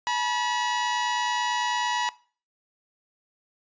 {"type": "tone pair together", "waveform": "sawtooth", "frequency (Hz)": [860, 969], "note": ["A5", "B5"], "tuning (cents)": [-40, -33], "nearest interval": "major second", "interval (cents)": 207, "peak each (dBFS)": [-28, -21], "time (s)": [0.07, 2.09], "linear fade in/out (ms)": 0, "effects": ["noise-tail reverb RT60 0.4 s tail -20 dB re dry", "resampled to 16000 Hz"]}